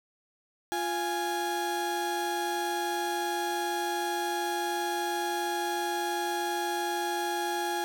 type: tone pair together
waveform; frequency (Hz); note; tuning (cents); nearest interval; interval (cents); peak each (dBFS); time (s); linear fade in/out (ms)
35% pulse; 348.8 / 830.6; F4 / G#5; -2 / 0; octave + minor third; 1502; -31 / -29; 0.72-7.84; 0
effects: none